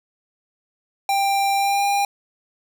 square tone with pitch glide, 791 to 803.4 Hz, G5 to G5, +15 to +42 cents, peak -18 dBFS, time 1.09-2.05 s, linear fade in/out 2 ms, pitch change +27 cents, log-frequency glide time 1.56-1.84 s, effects none

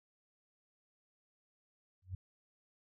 sine tone with exponential growth, 92.1 Hz, F#2, 7 cents flat, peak -35 dBFS, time 2.02-2.15 s, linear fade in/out 5 ms, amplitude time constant 27 ms, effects none

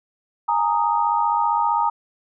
sine chord, Ab suspended second, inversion none, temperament equal with one note detuned, 830.6 / 925.9 / 1244.5 Hz, Ab5 / Bb5 / Eb6, 0 / -12 / 0 cents, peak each -23 / -19 / -24 dBFS, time 0.48-1.9 s, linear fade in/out 10 ms, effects none

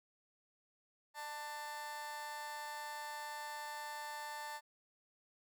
30% pulse tone with amplitude modulation, 889 Hz, A5, 18 cents sharp, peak -37 dBFS, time 1.14-4.61 s, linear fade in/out 50 ms, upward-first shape sine, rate 287 Hz, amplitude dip 75%, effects none

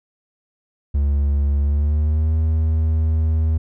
triangle tone with pitch glide, 71.1 to 79.35 Hz, C#2 to D#2, +45 to +35 cents, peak -13 dBFS, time 0.94-3.58 s, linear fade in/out 10 ms, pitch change +190 cents, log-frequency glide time 1.61-2.33 s, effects none

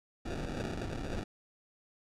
pink noise with sample-and-hold, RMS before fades -37 dBFS, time 0.25-1.24 s, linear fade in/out 10 ms, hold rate 1050 Hz, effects low-pass 7000 Hz 12 dB/octave

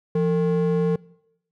triangle ring-modulated tone, 311.1 Hz, D#4, in tune, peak -13 dBFS, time 0.15-0.96 s, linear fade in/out 5 ms, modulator 141 Hz, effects noise-tail reverb RT60 0.8 s tail -23 dB re dry

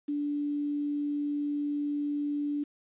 sine tone with quantisation, 291.1 Hz, D4, 15 cents flat, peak -28 dBFS, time 0.08-2.64 s, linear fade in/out 10 ms, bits 9, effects resampled to 8000 Hz

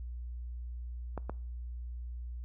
clicks, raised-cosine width 1 ms, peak -23 dBFS, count 2, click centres 1.177 / 1.296 s, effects noise-tail reverb RT60 0.5 s tail -23 dB re dry + added 60 Hz sine -38 dBFS peak until 2.44 s

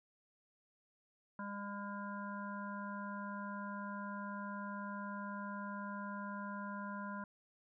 harmonic tone, 202 Hz, G#3, 48 cents flat, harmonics 1 / 3 / 5 / 7 / 8, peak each -44 / -52 / -46 / -49 / -55 dBFS, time 1.39-7.24 s, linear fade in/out 2 ms, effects none

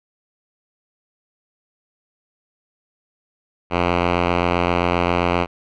5% pulse tone with low-pass filter, 87.6 Hz, F2, 6 cents sharp, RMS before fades -19 dBFS, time 3.7-5.47 s, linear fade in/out 50 ms, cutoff 2400 Hz, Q 1.4, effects none

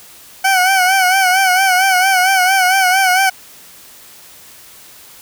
20% pulse tone with vibrato, 752 Hz, F#5, 28 cents sharp, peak -5 dBFS, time 0.44-3.3 s, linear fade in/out 10 ms, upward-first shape sine, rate 4.4 Hz, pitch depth 67 cents each way, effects white hiss -40 dBFS RMS until 5.21 s

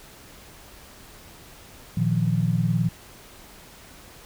sine chord, Bb suspended fourth, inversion none, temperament equal, 116.54 / 155.56 / 174.61 Hz, Bb2 / Eb3 / F3, 0 / 0 / 0 cents, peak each -24 dBFS, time 1.97-2.89 s, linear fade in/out 5 ms, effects pink hiss -47 dBFS RMS until 4.25 s

